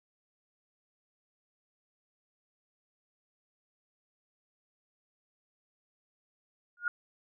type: tone with exponential growth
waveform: sine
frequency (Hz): 1429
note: F6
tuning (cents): +39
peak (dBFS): -23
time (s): 6.77-6.88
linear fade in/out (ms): 2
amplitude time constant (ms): 22
effects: none

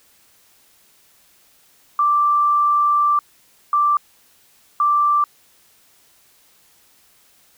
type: tone bursts at uneven times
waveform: sine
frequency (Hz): 1174.7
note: D6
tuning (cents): 0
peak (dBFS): -13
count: 3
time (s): 1.99-3.19 / 3.73-3.97 / 4.8-5.24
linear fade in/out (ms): 2
effects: white hiss -55 dBFS RMS until 7.57 s

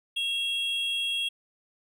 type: tone pair together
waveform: triangle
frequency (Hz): 2729 / 3285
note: F7 / G#7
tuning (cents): -41 / -20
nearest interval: minor third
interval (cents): 321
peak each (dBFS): -31 / -26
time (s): 0.16-1.29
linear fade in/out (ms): 10
effects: none

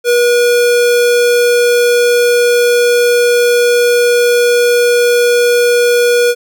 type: tone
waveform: square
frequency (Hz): 482.1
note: B4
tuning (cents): -42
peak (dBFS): -8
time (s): 0.04-6.35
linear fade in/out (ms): 50
effects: none

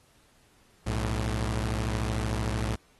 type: tone pair together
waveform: sawtooth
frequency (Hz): 60.89 / 108.5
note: B1 / A2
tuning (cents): -24 / -24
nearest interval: minor seventh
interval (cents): 1000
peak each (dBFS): -26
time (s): 0.86-2.76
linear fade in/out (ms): 10
effects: pink hiss -63 dBFS RMS until 2.99 s + AAC 32 kbps

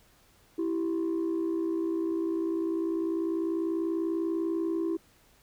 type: tone pair together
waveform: sine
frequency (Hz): 329.6 / 389.8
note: E4 / G4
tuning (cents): 0 / -10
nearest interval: minor third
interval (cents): 290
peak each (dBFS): -26 / -31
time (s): 0.58-4.97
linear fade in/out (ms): 10
effects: tanh soft clip ceiling -24 dBFS + pink hiss -62 dBFS RMS until 5.42 s

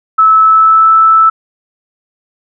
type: tone with pitch glide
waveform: sine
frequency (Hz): 1303 to 1315.9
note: E6 to E6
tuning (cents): -20 to -3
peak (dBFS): -3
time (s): 0.18-1.3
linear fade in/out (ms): 10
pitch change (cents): +17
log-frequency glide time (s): 0.4-0.92
effects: none

